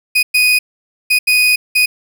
35% pulse tone bursts at uneven times, 2489 Hz, D#7, in tune, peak -7 dBFS, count 5, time 0.15-0.23 / 0.34-0.59 / 1.1-1.19 / 1.27-1.56 / 1.75-1.86 s, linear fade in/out 10 ms, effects 8-bit

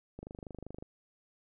click train, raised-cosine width 2 ms, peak -30 dBFS, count 17, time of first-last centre 0.19-0.825 s, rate 25.2 Hz, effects none

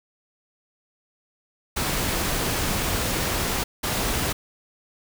pink noise bursts at uneven times, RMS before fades -25 dBFS, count 2, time 1.76-3.64 / 3.83-4.33 s, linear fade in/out 10 ms, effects none

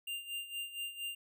square tone with tremolo, 2794 Hz, F7, in tune, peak -37 dBFS, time 0.07-1.15 s, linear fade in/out 5 ms, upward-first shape sine, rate 4.3 Hz, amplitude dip 75%, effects none

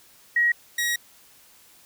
sine / sawtooth tone pair in turn, 1900 / 1900 Hz, A#6 / A#6, +33 / +33 cents, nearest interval unison, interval 0 cents, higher neither, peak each -17 / -19 dBFS, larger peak first, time 0.36-0.52 / 0.78-0.96 s, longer second, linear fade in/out 5 ms, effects white hiss -54 dBFS RMS until 1.85 s

